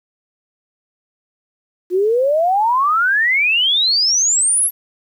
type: exponential sweep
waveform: sine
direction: up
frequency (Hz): 349.2 to 11670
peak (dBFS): -12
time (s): 1.9-4.71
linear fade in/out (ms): 50
effects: 8-bit